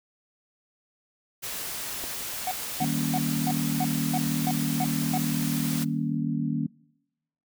white noise, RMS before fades -34 dBFS, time 1.42-5.85 s, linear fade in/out 20 ms
clicks, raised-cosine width 1 ms, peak -25 dBFS, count 2, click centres 2.038 / 2.041 s
triangle tone bursts, 740 Hz, F#5, in tune, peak -24 dBFS, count 9, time 2.47-5.177 s, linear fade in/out 2 ms, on 43 ms, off 290 ms
sine chord, Eb dominant seventh, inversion none, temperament just, 155.56 / 194.45 / 233.3 / 280 Hz, Eb3 / G3 / Bb3 / Db4, 0 / -14 / +2 / +18 cents, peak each -29 / -35 / -29 / -31 dBFS, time 2.8-6.67 s, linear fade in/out 10 ms
effects noise-tail reverb RT60 0.9 s tail -24 dB re dry

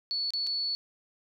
sine tone with dropouts, 4430 Hz, C#8, 2 cents flat, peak -28 dBFS, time 0.11-0.75 s, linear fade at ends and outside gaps 0 ms, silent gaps 0.305-0.336 / 0.467-0.471 s, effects none

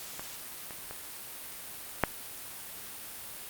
clicks, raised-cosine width 0.5 ms, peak -24 / -28 / -25 / -7 dBFS, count 4, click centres 0.195 / 0.708 / 0.91 / 2.037 s, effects white hiss -43 dBFS RMS until 3.49 s + Opus 48 kbps

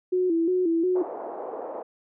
sine tone with vibrato, 348.1 Hz, F4, 6 cents flat, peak -20 dBFS, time 0.12-1.03 s, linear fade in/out 10 ms, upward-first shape square, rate 2.8 Hz, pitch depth 86 cents each way
pink band-pass noise, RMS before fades -35 dBFS, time 0.95-1.83 s, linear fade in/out 10 ms, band 430 to 800 Hz, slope 24 dB/octave
effects none

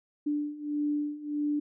sine beating tone pair, 293.7 / 295.3 Hz, D4 / D4, 0 / +10 cents, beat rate 1.6 Hz, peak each -33 / -30 dBFS, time 0.26-1.6 s, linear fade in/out 10 ms, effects none

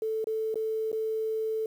sine tone with dropouts, 440 Hz, A4, in tune, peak -27 dBFS, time 0.02-1.66 s, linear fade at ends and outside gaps 2 ms, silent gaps 0.243-0.27 / 0.543-0.556 / 0.917-0.928 s, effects 9-bit

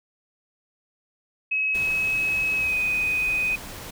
sine tone with pitch glide, 2562 to 2501 Hz, E7 to D#7, -50 to +8 cents, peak -21 dBFS, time 1.51-3.56 s, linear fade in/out 10 ms, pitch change -42 cents, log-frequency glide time 2.58-2.76 s
pink noise, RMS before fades -38 dBFS, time 1.74-3.91 s, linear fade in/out 10 ms
effects none

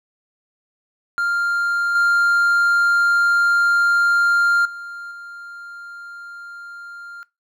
triangle tone with level steps, 1396.9 Hz, F6, in tune, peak -16 / -12 / -29 / -32 dBFS, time 1.18-7.23 s, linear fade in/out 0 ms, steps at 1.95 / 4.65 / 5.11 s, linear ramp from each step 5 ms, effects noise-tail reverb RT60 0.2 s tail -19 dB re dry

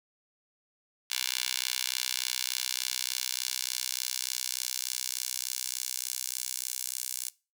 10% pulse tone with high-pass filter sweep, 63.4 Hz, B1, 46 cents sharp, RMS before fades -34 dBFS, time 1.1-7.3 s, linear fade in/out 10 ms, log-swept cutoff 3400 to 7400 Hz, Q 1.1, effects noise-tail reverb RT60 0.3 s tail -21 dB re dry

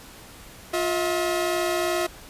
sawtooth tone pair together, 353.2 / 643.7 Hz, F4 / E5, +20 / -41 cents, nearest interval minor seventh, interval 1039 cents, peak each -21 / -22 dBFS, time 0.73-2.07 s, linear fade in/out 10 ms, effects pink hiss -45 dBFS RMS until 2.29 s + resampled to 32000 Hz

